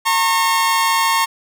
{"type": "tone pair together", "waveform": "sawtooth", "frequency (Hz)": [913.2, 1087], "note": ["A#5", "C#6"], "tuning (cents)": [-36, -34], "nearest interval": "minor third", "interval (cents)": 302, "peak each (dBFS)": -13, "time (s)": [0.05, 1.26], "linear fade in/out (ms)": 20, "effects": []}